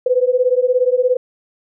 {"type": "beating tone pair", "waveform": "sine", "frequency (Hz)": [493.9, 510.9], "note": ["B4", "C5"], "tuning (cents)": [0, -41], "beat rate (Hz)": 17, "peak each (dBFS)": -15, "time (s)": [0.06, 1.17], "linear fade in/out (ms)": 5, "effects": []}